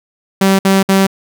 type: tone bursts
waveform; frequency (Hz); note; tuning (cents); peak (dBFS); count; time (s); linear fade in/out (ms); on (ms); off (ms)
sawtooth; 193.4; G3; -23; -4; 3; 0.41-1.068; 5; 180; 59
effects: none